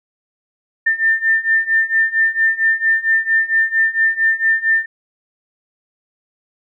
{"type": "beating tone pair", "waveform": "sine", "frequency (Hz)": [1794, 1798.4], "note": ["A6", "A6"], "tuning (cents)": [33, 37], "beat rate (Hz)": 4.4, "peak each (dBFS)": [-17, -15], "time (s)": [0.86, 4.86], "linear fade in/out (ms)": 10, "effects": []}